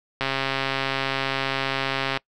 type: click train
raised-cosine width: 0.3 ms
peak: -8 dBFS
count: 266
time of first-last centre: 0.21-2.173 s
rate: 135 Hz
effects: noise-tail reverb RT60 0.1 s tail -23 dB re dry